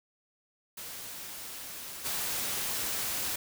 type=noise with level steps; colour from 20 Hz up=white; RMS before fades=-42 / -33 dBFS; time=0.77-3.36 s; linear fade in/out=5 ms; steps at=2.04 s; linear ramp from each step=20 ms; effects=none